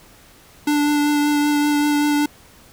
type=tone with vibrato; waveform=square; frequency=293.7 Hz; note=D4; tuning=in tune; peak=-16 dBFS; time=0.67-2.26 s; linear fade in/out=5 ms; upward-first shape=triangle; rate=5.2 Hz; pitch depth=15 cents each way; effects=pink hiss -48 dBFS RMS until 2.72 s